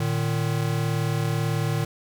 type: tone pair together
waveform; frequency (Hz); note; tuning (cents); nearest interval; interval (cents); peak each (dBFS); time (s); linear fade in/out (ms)
square; 113.95 / 152.2; A#2 / D#3; -39 / -38; perfect fourth; 501; -26; 0-1.85; 5
effects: none